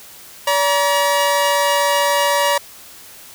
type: tone pair together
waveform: sawtooth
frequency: 572.6 / 953 Hz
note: D5 / A#5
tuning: -44 / +38 cents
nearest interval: major sixth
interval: 882 cents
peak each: -13 dBFS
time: 0.47-2.58 s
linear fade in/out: 5 ms
effects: white hiss -40 dBFS RMS until 3.34 s